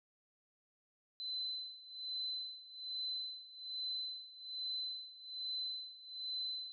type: tone with tremolo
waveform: sine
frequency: 4038 Hz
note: B7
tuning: 38 cents sharp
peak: -37 dBFS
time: 1.2-6.72 s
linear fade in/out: 0 ms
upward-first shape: sine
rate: 1.2 Hz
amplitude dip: 85%
effects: none